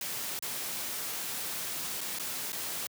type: noise with dropouts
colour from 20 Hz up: white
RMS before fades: -36 dBFS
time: 0.01-2.87 s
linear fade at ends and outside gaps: 2 ms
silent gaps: 0.391-0.424 / 2.008-2.012 / 2.188-2.196 / 2.521-2.528 s
effects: high-pass 100 Hz 12 dB/octave